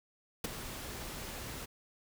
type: noise with ADSR envelope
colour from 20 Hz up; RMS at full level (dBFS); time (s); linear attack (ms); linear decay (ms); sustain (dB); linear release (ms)
pink; -31; 0.44-1.66; 6; 14; -12; 17
effects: none